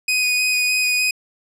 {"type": "tone with vibrato", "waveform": "sawtooth", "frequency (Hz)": 2489, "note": "D#7", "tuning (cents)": 0, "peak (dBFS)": -13, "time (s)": [0.08, 1.11], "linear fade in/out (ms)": 5, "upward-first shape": "square", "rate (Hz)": 3.3, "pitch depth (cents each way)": 9, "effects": ["low-pass 12000 Hz 12 dB/octave"]}